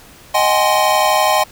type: chord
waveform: square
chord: Ab dominant seventh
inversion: second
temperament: equal with one note detuned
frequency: 622.3 / 758.6 / 830.6 / 1046.5 Hz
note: Eb5 / Gb5 / Ab5 / C6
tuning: 0 / +43 / 0 / 0 cents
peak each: -18 dBFS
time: 0.34-1.44 s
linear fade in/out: 10 ms
effects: pink hiss -42 dBFS RMS until 1.51 s